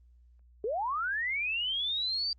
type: linear sweep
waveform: sine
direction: up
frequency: 393.9 to 4699 Hz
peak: -29 dBFS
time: 0.64-2.33 s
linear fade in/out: 2 ms
effects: added 60 Hz sine -56 dBFS peak until 2.38 s + Opus 24 kbps